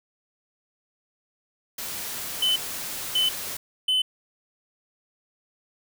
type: noise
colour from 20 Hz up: white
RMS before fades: -33 dBFS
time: 1.78-3.57 s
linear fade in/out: 5 ms
type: tone bursts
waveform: triangle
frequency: 3032 Hz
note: F#7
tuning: 42 cents sharp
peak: -18 dBFS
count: 3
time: 2.42-4.02 s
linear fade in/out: 5 ms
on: 140 ms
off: 590 ms
effects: none